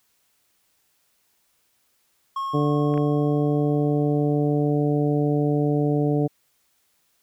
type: tone with exponential decay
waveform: triangle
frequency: 1087 Hz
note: C#6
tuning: 34 cents flat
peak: -22 dBFS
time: 2.36-4.71 s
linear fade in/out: 5 ms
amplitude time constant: 510 ms
type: harmonic tone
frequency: 146.83 Hz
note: D3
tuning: in tune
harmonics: 1 / 2 / 3 / 4 / 5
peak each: -22 / -23 / -25 / -31 / -33 dBFS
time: 2.53-6.28 s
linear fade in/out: 20 ms
type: clicks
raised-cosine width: 0.5 ms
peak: -25 / -21 dBFS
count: 2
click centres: 2.94 / 2.977 s
effects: white hiss -67 dBFS RMS until 7.22 s